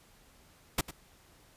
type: noise with echo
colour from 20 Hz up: pink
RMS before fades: -27 dBFS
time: 0.78-0.81 s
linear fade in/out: 5 ms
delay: 100 ms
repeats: 1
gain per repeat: -15 dB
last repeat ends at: 0.91 s
effects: pink hiss -61 dBFS RMS until 1.56 s + resampled to 32000 Hz